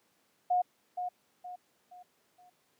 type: tone with echo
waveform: sine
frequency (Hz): 721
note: F#5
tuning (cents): -45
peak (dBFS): -24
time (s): 0.5-0.62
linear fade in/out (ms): 10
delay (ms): 470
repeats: 4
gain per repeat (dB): -8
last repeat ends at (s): 2.5
effects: pink hiss -71 dBFS RMS until 2.79 s + high-pass 200 Hz 12 dB/octave